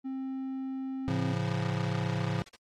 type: tone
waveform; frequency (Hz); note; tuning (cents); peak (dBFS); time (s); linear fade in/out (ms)
triangle; 264.9; C4; +22; -31; 0.04-1.34; 20
type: chord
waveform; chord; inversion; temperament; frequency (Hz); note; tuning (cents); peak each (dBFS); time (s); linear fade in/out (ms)
square; A augmented; none; just; 110 / 137.5 / 171.88; A2 / C#3 / E#3; 0 / -14 / -27; -34; 1.08-2.42; 0
type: noise bursts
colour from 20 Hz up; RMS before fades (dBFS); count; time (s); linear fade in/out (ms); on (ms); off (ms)
white; -47; 3; 2.39-2.557; 5; 27; 43
effects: low-pass 5000 Hz 12 dB/octave + AAC 48 kbps